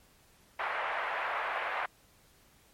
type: band-pass noise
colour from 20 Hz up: pink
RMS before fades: -34 dBFS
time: 0.59-1.86 s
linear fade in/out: 5 ms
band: 670 to 2200 Hz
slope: 24 dB/octave
effects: pink hiss -63 dBFS RMS until 2.73 s + MP3 64 kbps